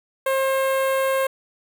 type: tone with notch filter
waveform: sawtooth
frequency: 534 Hz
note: C5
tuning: 35 cents sharp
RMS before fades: -21 dBFS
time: 0.26-1.27 s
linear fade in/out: 5 ms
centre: 5300 Hz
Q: 0.65
effects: none